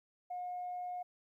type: tone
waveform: sine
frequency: 719 Hz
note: F#5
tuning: 50 cents flat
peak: -37 dBFS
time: 0.3-1.03 s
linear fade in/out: 10 ms
effects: tanh soft clip ceiling -34 dBFS + 13-bit